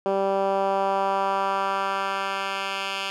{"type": "tone with band-pass filter sweep", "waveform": "10% pulse", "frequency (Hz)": 195.1, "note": "G3", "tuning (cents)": -8, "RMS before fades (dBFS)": -25, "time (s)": [0.06, 3.1], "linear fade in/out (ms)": 0, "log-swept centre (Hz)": [490, 2800], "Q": 1.4, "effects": []}